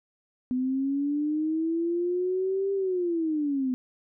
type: linear two-way sweep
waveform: sine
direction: up then down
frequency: 250.1 to 396.1 to 250.1 Hz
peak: -24 dBFS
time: 0.51-3.74 s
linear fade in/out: 0 ms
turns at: 2.73 s
effects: none